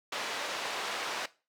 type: band-pass noise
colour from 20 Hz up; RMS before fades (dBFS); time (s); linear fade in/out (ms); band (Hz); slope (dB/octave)
pink; -36; 0.12-1.26; 5; 610 to 4900; 12
effects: noise-tail reverb RT60 0.3 s tail -18 dB re dry